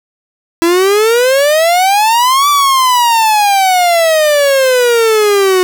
45% pulse exponential two-way sweep, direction up then down, 330.2 to 1171 to 363.3 Hz, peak -7 dBFS, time 0.62-5.63 s, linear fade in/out 0 ms, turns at 2.49 s, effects none

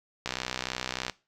click train, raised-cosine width 0.2 ms, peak -13 dBFS, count 54, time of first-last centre 0.26-1.097 s, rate 63.3 Hz, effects noise-tail reverb RT60 0.3 s tail -20 dB re dry

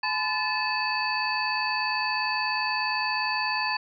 sine tone cluster, 854 / 1011 / 1745 / 2592 / 4534 Hz, G#5 / B5 / A6 / E7 / C#8, +48 / +40 / -15 / -30 / +38 cents, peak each -31 dBFS, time 0.03-3.77 s, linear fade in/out 5 ms, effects none

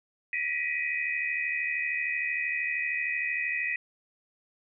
sine tone cluster, 1896 / 1969 / 2345 / 2505 Hz, A#6 / B6 / D7 / D#7, +29 / -6 / -3 / +11 cents, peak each -35 / -32 / -38 / -31 dBFS, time 0.33-3.76 s, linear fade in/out 2 ms, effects none

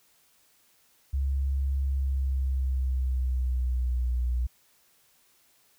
sine tone with pitch glide, 68.1 to 61.02 Hz, C#2 to B1, -30 to -20 cents, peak -24 dBFS, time 1.13-4.47 s, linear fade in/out 10 ms, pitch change -190 cents, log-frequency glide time 1.82-4.17 s, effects white hiss -64 dBFS RMS until 5.78 s

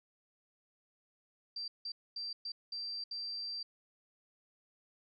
sine tone bursts at uneven times, 4699 Hz, D8, in tune, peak -38 dBFS, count 6, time 1.56-1.68 / 1.85-1.92 / 2.16-2.33 / 2.45-2.52 / 2.72-3.04 / 3.11-3.63 s, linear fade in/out 5 ms, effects none

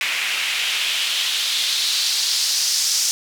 white noise with band-pass filter sweep, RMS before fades -21 dBFS, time 0.01-3.11 s, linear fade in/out 0 ms, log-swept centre 2300 to 5700 Hz, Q 2.4, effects none

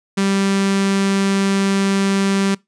sawtooth tone with notch filter, 196 Hz, G3, in tune, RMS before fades -17 dBFS, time 0.17-2.55 s, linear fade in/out 10 ms, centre 680 Hz, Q 1.4, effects noise-tail reverb RT60 0.2 s tail -24 dB re dry + resampled to 22050 Hz

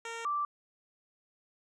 10% pulse / sine tone pair in turn, 460 / 1171.2 Hz, A#4 / D6, -23 / -5 cents, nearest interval octave + major third, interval 1618 cents, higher second, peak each -30 / -29 dBFS, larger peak second, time 0.05-0.25 / 0.25-0.45 s, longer neither, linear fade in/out 2 ms, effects resampled to 22050 Hz

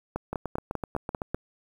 two click trains, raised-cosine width 1 ms, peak -15 / -17 dBFS, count 7 / 9, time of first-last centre 0.16-1.346 / 0.33-1.345 s, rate 5.06 / 7.88 Hz, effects 8-bit

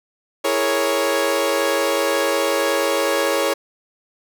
sawtooth chord, A# half-diminished seventh, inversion second, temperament equal, 329.6 / 415.3 / 466.2 / 554.4 Hz, E4 / G#4 / A#4 / C#5, 0 / 0 / 0 / 0 cents, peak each -22 / -20 / -21 / -16 dBFS, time 0.44-3.54 s, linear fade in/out 10 ms, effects none

